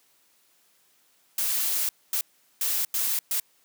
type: noise bursts at uneven times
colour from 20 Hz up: blue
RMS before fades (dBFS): -26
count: 5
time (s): 1.38-1.89 / 2.13-2.21 / 2.61-2.85 / 2.94-3.19 / 3.31-3.4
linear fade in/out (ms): 2
effects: white hiss -64 dBFS RMS until 3.64 s + high-pass 150 Hz 12 dB/octave